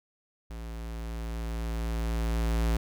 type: tone with level ramp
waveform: square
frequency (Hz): 56.5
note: A1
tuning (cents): +47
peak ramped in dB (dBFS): -38 to -24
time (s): 0.5-2.77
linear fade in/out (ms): 5
effects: none